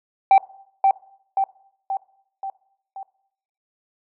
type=tone with echo; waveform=sine; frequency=778 Hz; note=G5; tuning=13 cents flat; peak=-6 dBFS; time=0.31-0.38 s; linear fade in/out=2 ms; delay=530 ms; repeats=5; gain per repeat=-5 dB; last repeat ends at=3.03 s; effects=noise-tail reverb RT60 0.7 s tail -21 dB re dry + tanh soft clip ceiling -8 dBFS